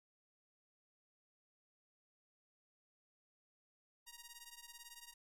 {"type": "ring-modulated tone", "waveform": "5% pulse", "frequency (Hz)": 942, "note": "A#5", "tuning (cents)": 18, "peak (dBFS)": -39, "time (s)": [4.06, 5.14], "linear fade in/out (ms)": 10, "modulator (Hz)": 933, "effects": []}